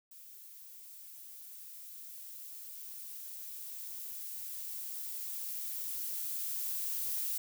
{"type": "noise with level ramp", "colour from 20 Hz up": "violet", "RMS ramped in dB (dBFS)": [-53, -35], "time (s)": [0.11, 7.38], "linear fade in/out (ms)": 5, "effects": []}